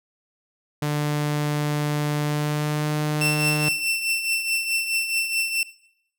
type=tone with pitch glide; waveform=sawtooth; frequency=148.3 to 150.98 Hz; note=D3 to D3; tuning=+17 to +48 cents; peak=-18 dBFS; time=0.82-3.69 s; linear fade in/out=5 ms; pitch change=+31 cents; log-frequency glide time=2.23-2.91 s
type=tone with tremolo; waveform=sawtooth; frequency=2687 Hz; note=E7; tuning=33 cents sharp; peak=-16 dBFS; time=3.21-5.63 s; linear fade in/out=2 ms; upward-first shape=triangle; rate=4.7 Hz; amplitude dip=65%
effects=noise-tail reverb RT60 0.7 s tail -18 dB re dry